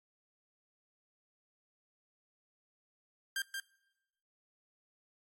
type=tone with echo; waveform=sawtooth; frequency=1590 Hz; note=G6; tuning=24 cents sharp; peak=-30 dBFS; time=3.36-3.42 s; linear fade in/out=2 ms; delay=180 ms; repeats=1; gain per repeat=-4 dB; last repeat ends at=3.6 s; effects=noise-tail reverb RT60 1.0 s tail -23 dB re dry + AAC 64 kbps